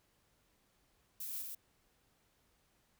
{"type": "noise with echo", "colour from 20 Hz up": "violet", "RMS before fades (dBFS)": -43, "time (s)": [1.2, 1.42], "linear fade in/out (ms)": 5, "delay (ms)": 130, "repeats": 1, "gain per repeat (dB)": -2, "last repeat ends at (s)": 1.55, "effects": ["pink hiss -74 dBFS RMS until 2.99 s"]}